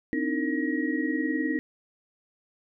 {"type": "tone cluster", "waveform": "sine", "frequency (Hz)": [260.3, 300.2, 319.8, 459.4, 1898], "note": ["C4", "D4", "D#4", "A#4", "A#6"], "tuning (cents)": [-9, 38, 48, -25, 31], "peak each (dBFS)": [-30, -29, -31, -37, -33], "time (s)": [0.13, 1.59], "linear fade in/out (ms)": 0, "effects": []}